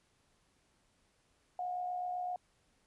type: tone with amplitude modulation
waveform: sine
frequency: 722 Hz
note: F#5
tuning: 43 cents flat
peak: -33 dBFS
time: 1.59-2.36 s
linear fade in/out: 2 ms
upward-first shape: sine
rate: 67.8 Hz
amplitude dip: 40%
effects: pink hiss -73 dBFS RMS until 2.86 s + resampled to 24000 Hz